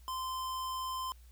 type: tone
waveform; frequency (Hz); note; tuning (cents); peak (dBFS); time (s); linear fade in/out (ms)
square; 1036; C6; -17; -36; 0.08-1.12; 0
effects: added 60 Hz sine -53 dBFS peak until 1.31 s + white hiss -67 dBFS RMS until 1.31 s